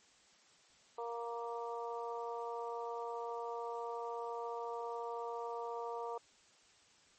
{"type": "harmonic tone", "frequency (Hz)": 234.2, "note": "A#3", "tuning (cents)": 8, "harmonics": [2, 3, 4, 5], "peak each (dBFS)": [-42, -46, -44, -48], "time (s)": [0.98, 6.18], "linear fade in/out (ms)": 5, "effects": ["white hiss -66 dBFS RMS until 7.18 s", "MP3 32 kbps"]}